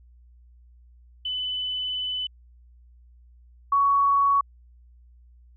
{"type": "tone pair in turn", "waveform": "sine", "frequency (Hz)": [3006, 1119.5], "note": ["F#7", "C#6"], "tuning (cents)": [27, 17], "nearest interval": "octave + perfect fourth", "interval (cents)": 1710, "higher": "first", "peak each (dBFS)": [-26, -17], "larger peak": "second", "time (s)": [[1.25, 2.27], [3.72, 4.41]], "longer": "first", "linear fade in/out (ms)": 5, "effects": ["added 60 Hz sine -50 dBFS peak until 5.56 s"]}